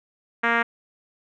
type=tone with low-pass filter; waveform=5% pulse; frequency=233.1 Hz; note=A#3; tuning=in tune; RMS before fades=-21 dBFS; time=0.43-0.63 s; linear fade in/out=10 ms; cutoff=1800 Hz; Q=2.1; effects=none